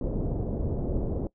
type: low-pass noise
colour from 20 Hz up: pink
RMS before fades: -29 dBFS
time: 0.01-1.27 s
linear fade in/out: 2 ms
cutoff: 540 Hz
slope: 24 dB/octave
effects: noise-tail reverb RT60 0.1 s tail -20 dB re dry